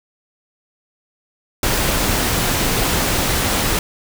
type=noise; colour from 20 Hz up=pink; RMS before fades=-18 dBFS; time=1.63-3.79 s; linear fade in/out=2 ms; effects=none